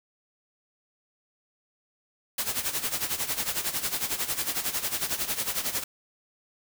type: noise with tremolo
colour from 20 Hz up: white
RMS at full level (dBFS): -27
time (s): 2.38-5.84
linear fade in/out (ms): 5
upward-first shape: sine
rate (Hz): 11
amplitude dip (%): 75
effects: none